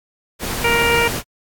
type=noise; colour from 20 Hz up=pink; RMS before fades=-24 dBFS; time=0.39-1.23 s; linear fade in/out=50 ms
type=harmonic tone; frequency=468.7 Hz; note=A#4; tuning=9 cents sharp; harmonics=1 / 2 / 3 / 4 / 5 / 6; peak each=-19 / -21 / -23 / -24 / -19 / -24 dBFS; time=0.64-1.08 s; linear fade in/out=5 ms
effects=AAC 64 kbps